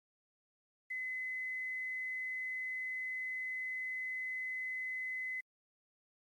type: tone with quantisation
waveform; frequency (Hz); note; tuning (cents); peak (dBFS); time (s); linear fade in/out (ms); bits
sine; 2030; B6; +47; -37; 0.9-5.41; 10; 11
effects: AAC 64 kbps